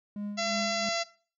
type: tone with tremolo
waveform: triangle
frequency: 205.8 Hz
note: G#3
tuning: 16 cents flat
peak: -30 dBFS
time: 0.16-0.89 s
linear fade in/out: 2 ms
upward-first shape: sine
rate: 2.9 Hz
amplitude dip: 65%
type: harmonic tone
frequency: 677 Hz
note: E5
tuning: 46 cents sharp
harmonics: 1 / 2 / 3 / 4 / 5 / 6 / 7 / 8 / 9 / 10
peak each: -32 / -37 / -36 / -40 / -41 / -39 / -38 / -41 / -43 / -42 dBFS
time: 0.37-1.04 s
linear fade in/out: 20 ms
effects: noise-tail reverb RT60 0.4 s tail -18 dB re dry